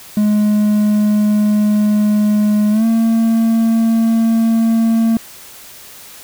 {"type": "tone with pitch glide", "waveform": "triangle", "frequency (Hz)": [210, 226.4], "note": ["G#3", "A3"], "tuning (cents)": [19, 50], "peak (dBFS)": -8, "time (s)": [0.17, 5.17], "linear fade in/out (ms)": 2, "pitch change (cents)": 131, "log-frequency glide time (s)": [2.71, 2.85], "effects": ["white hiss -37 dBFS RMS until 6.23 s"]}